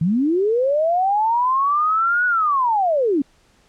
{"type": "linear two-way sweep", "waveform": "sine", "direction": "up then down", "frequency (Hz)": [150, 1480, 257.4], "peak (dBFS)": -15, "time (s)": [0.01, 3.22], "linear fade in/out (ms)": 5, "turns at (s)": 2.26, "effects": ["pink hiss -57 dBFS RMS until 3.68 s", "low-pass 8000 Hz 12 dB/octave"]}